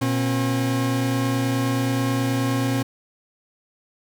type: tone pair together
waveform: 40% pulse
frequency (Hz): 120 / 269.4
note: B2 / C#4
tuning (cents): -49 / -49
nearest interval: octave + major second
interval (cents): 1400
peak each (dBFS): -22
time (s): 0.01-2.83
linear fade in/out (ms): 10
effects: none